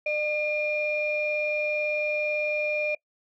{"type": "tone pair together", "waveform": "sine", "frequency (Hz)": [602, 2408], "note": ["D5", "D7"], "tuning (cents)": [43, 43], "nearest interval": "2 octaves", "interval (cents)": 2400, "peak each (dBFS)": -26, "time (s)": [0.06, 2.95], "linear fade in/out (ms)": 5, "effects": ["noise-tail reverb RT60 0.1 s tail -23 dB re dry", "tanh soft clip ceiling -18 dBFS"]}